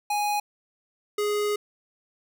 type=tone pair in turn; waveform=square; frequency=829 / 415.9 Hz; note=G#5 / G#4; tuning=-3 / +2 cents; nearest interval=octave; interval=1195 cents; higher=first; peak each=-24 dBFS; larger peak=neither; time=0.1-0.4 / 1.18-1.56 s; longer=second; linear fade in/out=5 ms; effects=none